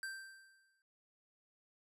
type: tone with exponential decay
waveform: square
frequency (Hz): 1568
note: G6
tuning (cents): 0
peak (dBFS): -40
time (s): 0.03-0.82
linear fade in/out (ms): 1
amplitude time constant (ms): 170
effects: noise-tail reverb RT60 0.2 s tail -17 dB re dry + resampled to 32000 Hz